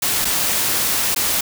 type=noise with dropouts; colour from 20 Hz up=white; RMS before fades=-19 dBFS; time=0.02-1.41 s; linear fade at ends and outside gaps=5 ms; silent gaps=0.247-0.251 / 1.147-1.161 s; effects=none